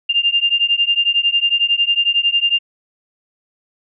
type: beating tone pair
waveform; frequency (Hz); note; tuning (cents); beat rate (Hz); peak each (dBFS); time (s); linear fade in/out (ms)
sine; 2794 / 2805; F7 / F7; 0 / +7; 11; -16; 0.09-2.59; 10
effects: none